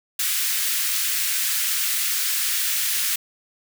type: high-pass noise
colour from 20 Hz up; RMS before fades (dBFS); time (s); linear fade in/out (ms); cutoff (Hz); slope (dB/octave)
white; -23; 0.19-3.16; 5; 1500; 24
effects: none